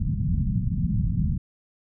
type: low-pass noise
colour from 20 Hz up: white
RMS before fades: -24 dBFS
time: 0-1.38 s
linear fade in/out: 10 ms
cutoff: 200 Hz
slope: 48 dB/octave
effects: none